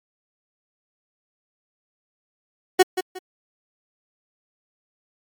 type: tone with echo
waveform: 30% pulse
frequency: 370 Hz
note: F#4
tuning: in tune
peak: -7 dBFS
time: 2.79-2.83 s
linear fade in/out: 10 ms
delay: 180 ms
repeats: 2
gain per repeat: -11 dB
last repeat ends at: 3.19 s
effects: MP3 96 kbps